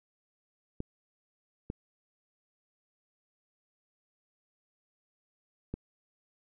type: clicks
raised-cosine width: 3 ms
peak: -22 dBFS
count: 3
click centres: 0.804 / 1.701 / 5.74 s
effects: none